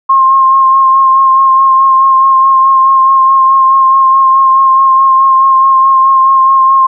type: tone with vibrato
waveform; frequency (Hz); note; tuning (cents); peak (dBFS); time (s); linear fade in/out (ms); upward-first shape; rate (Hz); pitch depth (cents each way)
sine; 1066; C6; +32; -3; 0.09-6.87; 10; sine; 4.7; 20
effects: none